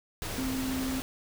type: tone in noise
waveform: sine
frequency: 261.6 Hz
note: C4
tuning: in tune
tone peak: -30 dBFS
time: 0.38-1 s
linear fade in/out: 0 ms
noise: pink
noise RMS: -36 dBFS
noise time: 0.22-1.02 s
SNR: +3 dB
effects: none